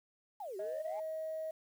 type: exponential two-way sweep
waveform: sine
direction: down then up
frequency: 880 to 370 to 880 Hz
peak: -40 dBFS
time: 0.4-1 s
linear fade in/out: 5 ms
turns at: 0.57 s
type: tone with pitch glide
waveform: sine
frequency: 629 to 634.1 Hz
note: D#5 to D#5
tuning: +19 to +33 cents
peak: -36 dBFS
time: 0.59-1.51 s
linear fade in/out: 5 ms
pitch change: +14 cents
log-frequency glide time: 0.79-1.04 s
effects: tanh soft clip ceiling -32 dBFS + 10-bit